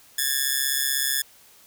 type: ring-modulated tone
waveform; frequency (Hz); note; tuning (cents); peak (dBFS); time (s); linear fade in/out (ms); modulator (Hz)
5% pulse; 1722; A6; -38; -8; 0.18-1.22; 5; 68.1
effects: white hiss -53 dBFS RMS until 1.66 s